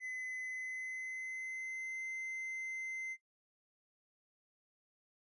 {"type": "tone with pitch glide", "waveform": "triangle", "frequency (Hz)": [2027, 2070], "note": ["B6", "C7"], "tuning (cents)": [45, -19], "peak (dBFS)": -38, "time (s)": [0, 3.17], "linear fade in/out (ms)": 50, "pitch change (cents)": 36, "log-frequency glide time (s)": [0.44, 2.05], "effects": ["noise-tail reverb RT60 0.1 s tail -19 dB re dry", "resampled to 24000 Hz"]}